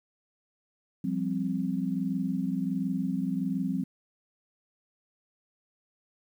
sine chord, F suspended second, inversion none, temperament equal, 174.61 / 196 / 261.6 Hz, F3 / G3 / C4, 0 / 0 / 0 cents, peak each -32 / -31 / -31 dBFS, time 1.04-3.84 s, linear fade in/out 5 ms, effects 10-bit

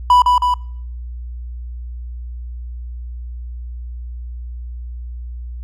triangle tone with echo, 987.8 Hz, B5, in tune, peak -5 dBFS, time 0.1-0.22 s, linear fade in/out 2 ms, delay 160 ms, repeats 2, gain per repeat -3 dB, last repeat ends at 0.54 s, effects noise-tail reverb RT60 0.7 s tail -26 dB re dry + added 60 Hz sine -26 dBFS peak until 5.63 s

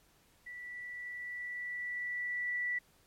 sine tone with level ramp, 1960 Hz, B6, 14 cents flat, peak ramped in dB -43 to -31 dBFS, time 0.46-2.79 s, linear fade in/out 10 ms, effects pink hiss -67 dBFS RMS until 3.06 s + MP3 64 kbps

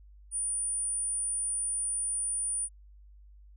sine tone, 9397 Hz, D9, in tune, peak -29 dBFS, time 0.31-2.69 s, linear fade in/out 50 ms, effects added 50 Hz sine -51 dBFS peak until 3.56 s

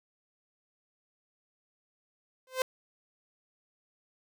sawtooth tone with exponential growth, 517 Hz, C5, 21 cents flat, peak -19 dBFS, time 2.47-2.62 s, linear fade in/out 2 ms, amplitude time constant 31 ms, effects none

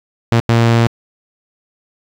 sawtooth tone bursts at uneven times, 116.1 Hz, A#2, 7 cents flat, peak -5 dBFS, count 2, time 0.32-0.4 / 0.49-0.87 s, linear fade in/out 0 ms, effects low-pass 5000 Hz 12 dB/octave + 7-bit

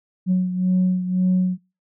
sine beating tone pair, 183.3 / 185.2 Hz, F#3 / F#3, -16 / +2 cents, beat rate 1.9 Hz, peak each -16 / -22 dBFS, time 0.26-1.58 s, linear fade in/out 50 ms, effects noise-tail reverb RT60 0.3 s tail -26 dB re dry + tanh soft clip ceiling -12 dBFS

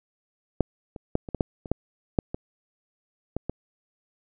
clicks, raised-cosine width 2 ms, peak -6 / -24 / -8 / -23 / -15 / -8 / -24 / -9 / -7 / -17 / -14 / -15 dBFS, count 12, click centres 0.607 / 0.962 / 1.154 / 1.288 / 1.347 / 1.408 / 1.658 / 1.716 / 2.188 / 2.345 / 3.366 / 3.496 s, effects none

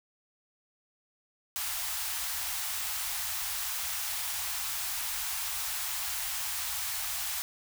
white band-stop noise, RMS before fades -34 dBFS, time 1.56-7.42 s, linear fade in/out 0 ms, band 100 to 700 Hz, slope 48 dB/octave, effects none

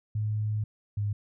sine tone pair in turn, 106.8 / 103.15 Hz, G#2 / G#2, +49 / -11 cents, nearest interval minor second, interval 60 cents, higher first, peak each -26 dBFS, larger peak neither, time 0.15-0.64 / 0.97-1.13 s, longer first, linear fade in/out 5 ms, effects none

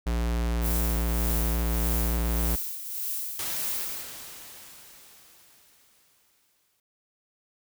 square tone, 58.27 Hz, A#1, in tune, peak -25 dBFS, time 0.06-2.56 s, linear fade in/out 10 ms
violet noise with tremolo, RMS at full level -30 dBFS, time 0.61-4.05 s, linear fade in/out 50 ms, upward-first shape triangle, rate 1.7 Hz, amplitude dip 65%
white noise with exponential decay, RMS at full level -32 dBFS, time 3.39-6.8 s, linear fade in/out 2 ms, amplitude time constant 740 ms
effects none

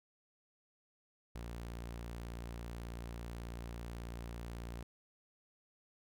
sawtooth tone, 58.27 Hz, A#1, in tune, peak -39 dBFS, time 1.35-4.83 s, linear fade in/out 5 ms, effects none

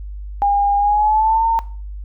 sine tone with pitch glide, 810 to 909.2 Hz, G#5 to A#5, -43 to -43 cents, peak -12 dBFS, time 0.42-1.59 s, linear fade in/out 0 ms, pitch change +200 cents, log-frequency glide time 0.78-1.46 s, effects noise-tail reverb RT60 0.4 s tail -19 dB re dry + added 50 Hz sine -27 dBFS peak until 2.04 s

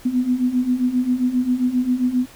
sine beating tone pair, 245.6 / 253.1 Hz, B3 / B3, -9 / +43 cents, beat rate 7.5 Hz, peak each -22 / -18 dBFS, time 0.05-2.26 s, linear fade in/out 10 ms, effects pink hiss -45 dBFS RMS until 2.35 s

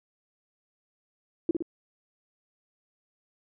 sine tone with echo, 333.6 Hz, E4, 21 cents sharp, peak -20 dBFS, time 1.49-1.51 s, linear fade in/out 2 ms, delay 57 ms, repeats 2, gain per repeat -4 dB, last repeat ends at 1.624 s, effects none

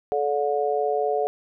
harmonic tone, 144.4 Hz, D3, 29 cents flat, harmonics 3 / 4 / 5, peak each -24 / -27 / -25 dBFS, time 0.12-1.27 s, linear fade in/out 0 ms, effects none

